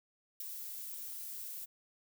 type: noise with ADSR envelope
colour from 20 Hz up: violet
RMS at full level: -40 dBFS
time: 0.4-1.66 s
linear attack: 3 ms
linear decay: 18 ms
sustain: -4 dB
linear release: 19 ms
effects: none